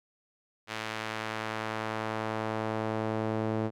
sawtooth tone with band-pass filter sweep, 110 Hz, A2, in tune, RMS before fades -33 dBFS, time 0.67-3.71 s, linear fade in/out 50 ms, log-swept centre 2400 to 410 Hz, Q 0.75, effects none

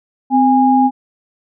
sine tone pair together, 258.3 / 820 Hz, C4 / G#5, -22 / -22 cents, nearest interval octave + minor sixth, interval 2000 cents, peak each -11 dBFS, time 0.3-0.91 s, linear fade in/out 50 ms, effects none

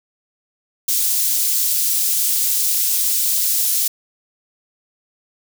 white high-pass noise, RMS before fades -18 dBFS, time 0.88-3.88 s, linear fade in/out 5 ms, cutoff 5400 Hz, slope 12 dB/octave, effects none

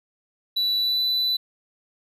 triangle tone with pitch glide, 3951 to 3985 Hz, B7 to B7, 0 to +15 cents, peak -19 dBFS, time 0.56-1.37 s, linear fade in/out 10 ms, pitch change +15 cents, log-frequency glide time 0.79-1.01 s, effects none

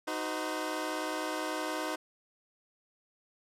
15% pulse chord, C diminished, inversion first, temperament equal with one note detuned, 311.1 / 370 / 511.9 Hz, Eb4 / Gb4 / C5, 0 / 0 / -38 cents, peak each -29 / -33 / -32 dBFS, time 0.07-1.96 s, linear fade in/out 10 ms, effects low-pass 12000 Hz 12 dB/octave

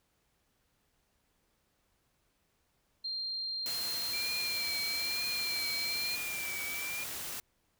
sine tone, 4186 Hz, C8, in tune, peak -34 dBFS, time 3.04-6.16 s, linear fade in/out 10 ms
white noise, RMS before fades -40 dBFS, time 3.66-7.4 s, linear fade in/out 0 ms
triangle tone with vibrato, 2349 Hz, D7, in tune, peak -36 dBFS, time 4.13-7.04 s, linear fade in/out 5 ms, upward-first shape triangle, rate 1.1 Hz, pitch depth 62 cents each way
effects pink hiss -75 dBFS RMS until 7.79 s

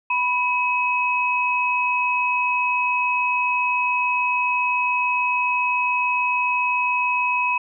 sine tone pair together, 987 / 2553 Hz, B5 / D#7, -1 / +44 cents, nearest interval octave + major third, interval 1645 cents, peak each -21 dBFS, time 0.1-7.58 s, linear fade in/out 5 ms, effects none

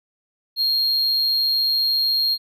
triangle tone, 4238 Hz, C8, 21 cents sharp, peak -16 dBFS, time 0.56-2.38 s, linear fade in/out 50 ms, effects none

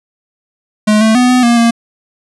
square tone with pitch steps, 212.6 / 220.2 / 248.7 / 251.2 / 236.5 / 232.7 Hz, G#3 / A3 / B3 / B3 / A#3 / A#3, +41 / +2 / +12 / +30 / +25 / -3 cents, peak -7 dBFS, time 0.87-1.71 s, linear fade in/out 10 ms, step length 140 ms, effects resampled to 24000 Hz

